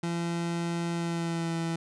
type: tone with pitch glide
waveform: 30% pulse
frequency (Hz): 170 to 165.83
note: F3 to E3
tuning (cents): -46 to +11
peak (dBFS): -26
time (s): 0.03-1.76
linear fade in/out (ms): 5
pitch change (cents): -43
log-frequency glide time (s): 0.93-1.56
effects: resampled to 22050 Hz